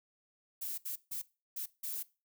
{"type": "noise bursts at uneven times", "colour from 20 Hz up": "violet", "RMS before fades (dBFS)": -39, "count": 5, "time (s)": [[0.61, 0.78], [0.85, 0.96], [1.11, 1.22], [1.56, 1.66], [1.83, 2.03]], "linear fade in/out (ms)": 10, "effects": ["noise-tail reverb RT60 0.3 s tail -20 dB re dry"]}